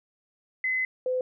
sine tone pair in turn, 2035 / 508.8 Hz, C7 / C5, -49 / -48 cents, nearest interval 2 octaves, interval 2399 cents, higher first, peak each -24 dBFS, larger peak neither, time 0.64-0.85 / 1.06-1.21 s, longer first, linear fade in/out 2 ms, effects none

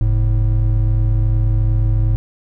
triangle tone pair together, 45.53 / 108.2 Hz, F#1 / A2, -27 / -29 cents, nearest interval octave + minor third, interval 1498 cents, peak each -13 dBFS, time 0.01-2.16 s, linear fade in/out 0 ms, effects none

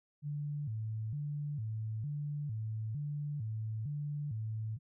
sine tone with vibrato, 126.8 Hz, B2, 46 cents sharp, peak -35 dBFS, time 0.22-4.79 s, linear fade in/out 50 ms, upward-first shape square, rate 1.1 Hz, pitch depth 250 cents each way, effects none

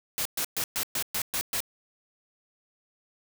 white noise bursts, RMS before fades -29 dBFS, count 8, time 0.18-1.604 s, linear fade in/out 0 ms, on 73 ms, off 120 ms, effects none

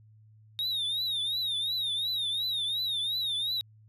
triangle tone with vibrato, 3729 Hz, A#7, in tune, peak -27 dBFS, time 0.59-3.61 s, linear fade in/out 0 ms, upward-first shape triangle, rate 2.8 Hz, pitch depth 140 cents each way, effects added 108 Hz sine -54 dBFS peak until 3.88 s

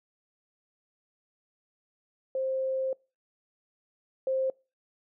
sine tone pair in turn, 527 / 527 Hz, C5 / C5, +12 / +12 cents, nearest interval unison, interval 0 cents, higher neither, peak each -27 / -25 dBFS, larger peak second, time 2.35-2.93 / 4.27-4.5 s, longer first, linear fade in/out 2 ms, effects noise-tail reverb RT60 0.3 s tail -25 dB re dry

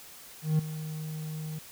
triangle tone with ADSR envelope, 155.56 Hz, D#3, in tune, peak -18 dBFS, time 0.42-1.59 s, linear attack 170 ms, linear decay 6 ms, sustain -14 dB, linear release 6 ms, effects white hiss -49 dBFS RMS until 1.71 s

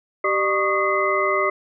sine tone cluster, 388.2 / 602 / 1111 / 1231 / 2047 Hz, G4 / D5 / C#6 / D#6 / C7, -17 / +43 / +4 / -19 / -38 cents, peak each -24 dBFS, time 0.24-1.5 s, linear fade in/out 5 ms, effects none

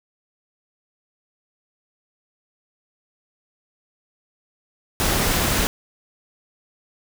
pink noise with amplitude modulation, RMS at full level -19 dBFS, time 5-5.67 s, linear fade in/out 0 ms, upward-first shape sine, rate 217 Hz, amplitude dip 30%, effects none

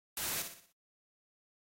white noise with echo, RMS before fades -37 dBFS, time 0.17-0.42 s, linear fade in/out 2 ms, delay 60 ms, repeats 5, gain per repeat -7 dB, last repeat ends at 0.72 s, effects noise-tail reverb RT60 0.1 s tail -24 dB re dry + AAC 48 kbps

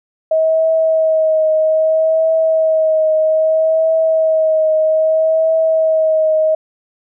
sine tone with vibrato, 636 Hz, D#5, 38 cents sharp, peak -10 dBFS, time 0.31-6.55 s, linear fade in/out 5 ms, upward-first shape triangle, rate 0.62 Hz, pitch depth 26 cents each way, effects none

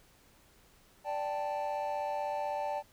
triangle chord, D suspended fourth, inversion none, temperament equal, 587.3 / 784 / 880 Hz, D5 / G5 / A5, 0 / 0 / 0 cents, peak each -34 / -35 / -34 dBFS, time 1.04-2.83 s, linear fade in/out 50 ms, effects tanh soft clip ceiling -23 dBFS + pink hiss -63 dBFS RMS until 2.92 s

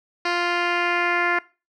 10% pulse tone with low-pass filter sweep, 349.2 Hz, F4, in tune, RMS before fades -22 dBFS, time 0.25-1.39 s, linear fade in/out 5 ms, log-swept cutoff 3800 to 2000 Hz, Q 2.5, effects noise-tail reverb RT60 0.3 s tail -20 dB re dry

